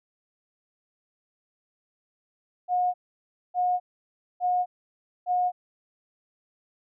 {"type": "tone bursts", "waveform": "sine", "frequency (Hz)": 722, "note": "F#5", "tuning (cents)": -43, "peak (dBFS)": -21, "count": 4, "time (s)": [2.68, 5.52], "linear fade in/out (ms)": 50, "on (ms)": 260, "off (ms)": 600, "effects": []}